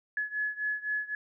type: beating tone pair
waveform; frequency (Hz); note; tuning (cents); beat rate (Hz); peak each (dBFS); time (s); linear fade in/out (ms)
sine; 1700 / 1703.9; G#6 / G#6; +40 / +44; 3.9; -32 / -34; 0.17-1.15; 2
effects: none